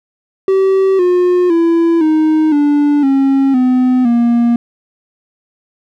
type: tone with pitch steps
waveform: triangle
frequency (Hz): 384.2 / 358.5 / 334.5 / 312.1 / 291.2 / 271.7 / 253.5 / 236.5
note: G4 / F4 / E4 / D#4 / D4 / C#4 / B3 / A#3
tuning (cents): -35 / +45 / +25 / +5 / -15 / -35 / +45 / +25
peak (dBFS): -6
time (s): 0.48-4.56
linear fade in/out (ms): 2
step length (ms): 510
effects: none